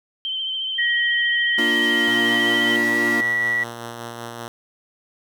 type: tone with vibrato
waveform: sine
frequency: 3105 Hz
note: G7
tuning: 17 cents flat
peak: -23 dBFS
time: 0.25-2.76 s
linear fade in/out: 0 ms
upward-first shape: sine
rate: 14 Hz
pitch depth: 31 cents each way
type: tone with pitch glide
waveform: sine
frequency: 1900 to 1942.2 Hz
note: A#6 to B6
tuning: +33 to -29 cents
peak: -18 dBFS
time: 0.78-3.64 s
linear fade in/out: 10 ms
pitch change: +38 cents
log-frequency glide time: 2.23-2.57 s
type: chord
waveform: 40% pulse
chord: Bb major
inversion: none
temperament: equal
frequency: 233.1 / 293.7 / 349.2 Hz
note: Bb3 / D4 / F4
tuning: 0 / 0 / 0 cents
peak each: -26 / -26 / -26 dBFS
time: 1.58-3.21 s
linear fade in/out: 5 ms
type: tone with tremolo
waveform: 5% pulse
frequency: 117.6 Hz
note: A#2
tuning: 16 cents sharp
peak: -19 dBFS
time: 2.08-4.48 s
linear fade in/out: 0 ms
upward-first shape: sine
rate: 5.2 Hz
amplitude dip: 30%
effects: none